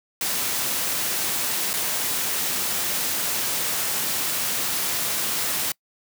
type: noise with dropouts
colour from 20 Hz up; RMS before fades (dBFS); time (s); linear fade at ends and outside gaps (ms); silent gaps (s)
white; -25; 0.21-5.72; 2; 1.732-1.737
effects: noise-tail reverb RT60 0.1 s tail -26 dB re dry + high-pass 100 Hz 12 dB/octave